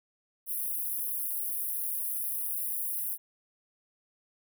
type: high-pass noise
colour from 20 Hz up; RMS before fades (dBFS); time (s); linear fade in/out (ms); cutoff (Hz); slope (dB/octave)
white; -33; 0.46-3.18; 50; 9700; 96
effects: none